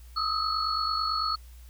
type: tone cluster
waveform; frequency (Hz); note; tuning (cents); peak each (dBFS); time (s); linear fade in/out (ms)
sine; 1247 / 1296 / 4380; D#6 / E6 / C#8; +3 / -30 / -22; -30; 0.16-1.36; 10
effects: added 60 Hz sine -45 dBFS peak until 1.69 s + white hiss -59 dBFS RMS until 1.69 s